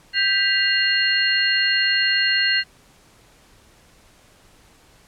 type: tone cluster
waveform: sine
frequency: 1576 / 1969 / 2805 / 4265 Hz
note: G6 / B6 / F7 / C8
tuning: +9 / -6 / +7 / +32 cents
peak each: -22 dBFS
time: 0.13-2.64 s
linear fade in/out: 50 ms
effects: pink hiss -53 dBFS RMS until 5.07 s + low-pass 11000 Hz 12 dB/octave